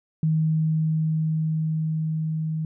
sine tone with level ramp, 157.9 Hz, D#3, 26 cents sharp, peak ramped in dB -18 to -24 dBFS, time 0.23-2.65 s, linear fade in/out 2 ms, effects none

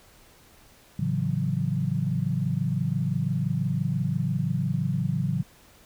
sine chord, F# minor seventh, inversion first, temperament equal with one note detuned, 110 / 138.99 / 164.81 / 185 Hz, A2 / C#3 / E3 / F#3, 0 / +5 / 0 / 0 cents, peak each -31 / -27 / -29 / -30 dBFS, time 0.99-5.43 s, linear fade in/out 5 ms, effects pink hiss -55 dBFS RMS until 5.85 s

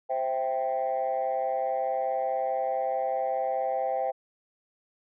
sine chord, C major, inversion none, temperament equal, 523.3 / 659.3 / 784 Hz, C5 / E5 / G5, 0 / 0 / 0 cents, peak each -29 / -30 / -28 dBFS, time 0.09-4.12 s, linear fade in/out 20 ms, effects tanh soft clip ceiling -20 dBFS

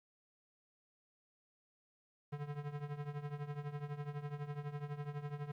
square tone with tremolo, 145.8 Hz, D3, 12 cents flat, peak -38 dBFS, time 2.32-5.52 s, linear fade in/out 10 ms, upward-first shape triangle, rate 12 Hz, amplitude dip 85%, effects low-pass 2000 Hz 12 dB/octave + 12-bit

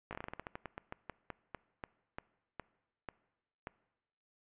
slowing click train, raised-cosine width 0.5 ms, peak -26 dBFS, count 22, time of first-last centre 0.11-3.671 s, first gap 18 ms, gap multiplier 1.19, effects noise-tail reverb RT60 1.0 s tail -21 dB re dry + resampled to 8000 Hz

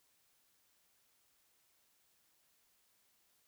silence, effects white hiss -74 dBFS RMS until 3.47 s

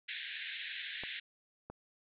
pink band-pass noise, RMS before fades -43 dBFS, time 0.08-1.2 s, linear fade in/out 10 ms, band 1600 to 3900 Hz, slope 96 dB/octave
clicks, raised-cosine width 1 ms, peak -31 dBFS, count 2, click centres 1.036 / 1.7 s
effects none

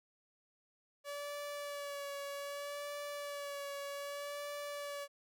sawtooth tone with vibrato, 572 Hz, D5, 46 cents flat, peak -37 dBFS, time 1.04-5.08 s, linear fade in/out 50 ms, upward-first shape sine, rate 0.64 Hz, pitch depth 24 cents each way, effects none

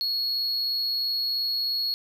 triangle tone with amplitude modulation, 4334 Hz, C#8, 40 cents flat, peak -22 dBFS, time 0.01-1.94 s, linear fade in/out 0 ms, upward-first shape sine, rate 123 Hz, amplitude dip 25%, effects none

